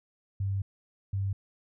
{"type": "tone bursts at uneven times", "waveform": "sine", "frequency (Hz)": 98, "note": "G2", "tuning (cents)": 0, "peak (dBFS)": -27, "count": 2, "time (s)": [[0.4, 0.62], [1.13, 1.33]], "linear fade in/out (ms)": 5, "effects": []}